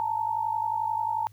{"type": "tone pair together", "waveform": "sine", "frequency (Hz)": [869, 920.3], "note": ["A5", "A#5"], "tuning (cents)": [-22, -22], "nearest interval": "minor second", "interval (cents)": 100, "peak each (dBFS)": -28, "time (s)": [0, 1.27], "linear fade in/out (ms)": 0, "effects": ["added 105 Hz sine -50 dBFS peak until 1.32 s", "white hiss -65 dBFS RMS until 1.32 s"]}